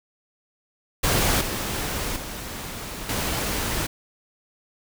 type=noise with level steps; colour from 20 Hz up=pink; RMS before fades=-21 / -28 / -34 / -26 dBFS; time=1.03-3.87 s; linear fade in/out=10 ms; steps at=1.41 / 2.16 / 3.09 s; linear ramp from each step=2 ms; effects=none